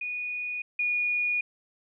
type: tone pair in turn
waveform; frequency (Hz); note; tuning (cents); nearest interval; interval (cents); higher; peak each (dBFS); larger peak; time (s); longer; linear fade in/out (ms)
sine; 2464 / 2448; D#7 / D#7; -17 / -29; unison; 12; first; -30 / -24; second; 0.01-0.62 / 0.79-1.41; second; 5
effects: none